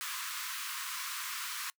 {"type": "high-pass noise", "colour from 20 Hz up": "pink", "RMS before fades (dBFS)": -39, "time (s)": [0.01, 1.7], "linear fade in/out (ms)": 0, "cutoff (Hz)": 1000, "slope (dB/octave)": 96, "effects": ["noise-tail reverb RT60 0.1 s tail -24 dB re dry"]}